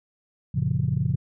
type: chord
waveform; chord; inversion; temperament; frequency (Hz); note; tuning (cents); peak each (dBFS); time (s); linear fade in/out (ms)
sine; Gb major seventh; none; just; 92.5 / 115.62 / 138.75 / 173.43; Gb2 / Bb2 / Db3 / F3; 0 / -14 / +2 / -12; -29 / -26 / -24 / -28; 0.54-1.16; 10
effects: tanh soft clip ceiling -12 dBFS